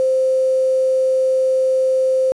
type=tone with quantisation; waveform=sine; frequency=522 Hz; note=C5; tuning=4 cents flat; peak=-13 dBFS; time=0-2.32 s; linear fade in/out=0 ms; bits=6; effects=resampled to 24000 Hz